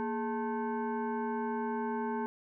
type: tone with frequency modulation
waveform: sine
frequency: 233.1 Hz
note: A#3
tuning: in tune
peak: -31 dBFS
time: 0-2.26 s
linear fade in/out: 0 ms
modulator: 652 Hz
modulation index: 1.3
effects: none